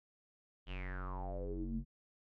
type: tone with low-pass filter sweep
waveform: square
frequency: 46.25 Hz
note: F#1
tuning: in tune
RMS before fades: -41 dBFS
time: 0.66-1.85 s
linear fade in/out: 50 ms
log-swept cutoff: 3200 to 180 Hz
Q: 9.1
effects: none